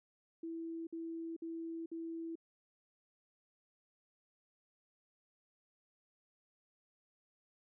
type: tone bursts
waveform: sine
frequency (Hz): 329.6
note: E4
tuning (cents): 0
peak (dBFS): -40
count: 4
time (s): 0.43-2.355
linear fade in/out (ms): 5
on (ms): 440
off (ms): 55
effects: none